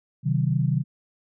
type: tone cluster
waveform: sine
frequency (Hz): 130.7 / 154.7 / 187.6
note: C3 / D#3 / F#3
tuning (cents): -1 / -10 / +24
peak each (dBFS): -23 / -23 / -28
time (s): 0.23-0.84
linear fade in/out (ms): 50
effects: none